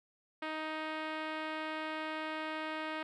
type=tone with low-pass filter; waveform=5% pulse; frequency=312.6 Hz; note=D#4; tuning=8 cents sharp; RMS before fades=-39 dBFS; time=0.42-3.03 s; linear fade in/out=5 ms; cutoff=2300 Hz; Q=0.58; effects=none